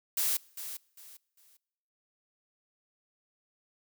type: noise with echo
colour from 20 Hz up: blue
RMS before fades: -29 dBFS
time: 0.17-0.37 s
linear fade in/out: 5 ms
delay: 400 ms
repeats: 3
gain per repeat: -11 dB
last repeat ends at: 1.57 s
effects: noise-tail reverb RT60 1.0 s tail -25 dB re dry